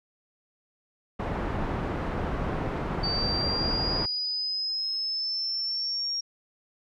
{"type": "low-pass noise", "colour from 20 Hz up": "pink", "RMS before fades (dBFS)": -30, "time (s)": [1.19, 4.06], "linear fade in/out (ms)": 10, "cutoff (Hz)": 1300, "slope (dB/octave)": 12}
{"type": "exponential sweep", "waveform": "sine", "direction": "up", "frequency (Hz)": [4605, 5588], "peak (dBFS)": -27, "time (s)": [3.03, 6.21], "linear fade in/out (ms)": 10}
{"effects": []}